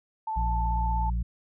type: tone with vibrato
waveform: sine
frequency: 880 Hz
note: A5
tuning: in tune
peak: -28 dBFS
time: 0.27-1.1 s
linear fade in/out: 5 ms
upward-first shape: sine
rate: 16 Hz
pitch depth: 19 cents each way
type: harmonic tone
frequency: 58 Hz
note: A#1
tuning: 8 cents flat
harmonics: 1 / 2 / 3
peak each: -25 / -37 / -38 dBFS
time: 0.36-1.23 s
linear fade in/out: 10 ms
effects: none